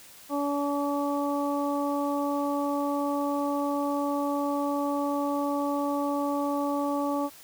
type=harmonic tone; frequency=285.7 Hz; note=D4; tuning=48 cents flat; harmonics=1 / 2 / 3 / 4; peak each=-28 / -31 / -33 / -34 dBFS; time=0.29-7.3 s; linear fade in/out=50 ms; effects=white hiss -50 dBFS RMS until 7.43 s